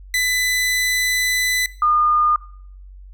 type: tone pair in turn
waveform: sawtooth / sine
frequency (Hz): 2000 / 1216.9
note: B6 / D#6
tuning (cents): +21 / -39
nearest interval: major sixth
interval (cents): 860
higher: first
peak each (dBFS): -13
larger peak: neither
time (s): 0.14-1.66 / 1.82-2.36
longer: first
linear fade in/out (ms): 2
effects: noise-tail reverb RT60 0.6 s tail -20 dB re dry + added 47 Hz sine -37 dBFS peak until 3.13 s